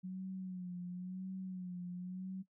sine tone with vibrato, 183.2 Hz, F#3, 17 cents flat, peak -40 dBFS, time 0.03-2.43 s, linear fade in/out 20 ms, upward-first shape sine, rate 0.96 Hz, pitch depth 54 cents each way, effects noise-tail reverb RT60 0.1 s tail -17 dB re dry

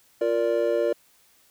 triangle chord, Bb major, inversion second, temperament just, 349.6 / 466.2 / 582.7 Hz, F4 / Bb4 / D5, +2 / 0 / -14 cents, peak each -25 / -23 / -22 dBFS, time 0.21-0.93 s, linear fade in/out 5 ms, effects white hiss -60 dBFS RMS until 1.5 s

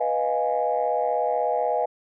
sine chord, F half-diminished seventh, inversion second, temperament equal, 493.9 / 622.3 / 698.5 / 830.6 Hz, Cb5 / Eb5 / F5 / Ab5, 0 / 0 / 0 / 0 cents, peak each -26 dBFS, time 0-1.86 s, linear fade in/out 10 ms, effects tanh soft clip ceiling -12 dBFS

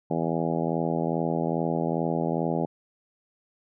harmonic tone, 82.41 Hz, E2, in tune, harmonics 2 / 3 / 4 / 5 / 6 / 7 / 8 / 9 / 10, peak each -29 / -31 / -32 / -33 / -34 / -34 / -35 / -36 / -36 dBFS, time 0.1-2.66 s, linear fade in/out 10 ms, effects none

